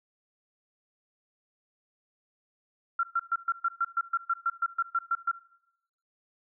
sine tone bursts, 1369 Hz, F6, 35 cents flat, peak -23 dBFS, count 15, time 2.99-5.315 s, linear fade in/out 5 ms, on 43 ms, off 120 ms, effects noise-tail reverb RT60 0.8 s tail -20 dB re dry

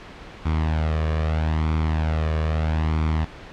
sawtooth tone with flanger, 78.6 Hz, D#2, 18 cents sharp, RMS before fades -22 dBFS, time 0.45-3.25 s, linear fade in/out 10 ms, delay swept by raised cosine 0.87 to 1.76 ms, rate 0.78 Hz, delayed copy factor +0.6, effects pink hiss -40 dBFS RMS until 3.52 s + low-pass 3000 Hz 12 dB/octave

